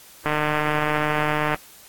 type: click train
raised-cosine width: 0.5 ms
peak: -7 dBFS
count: 195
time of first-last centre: 0.26-1.545 s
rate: 151 Hz
effects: white hiss -47 dBFS RMS until 1.88 s + AAC 64 kbps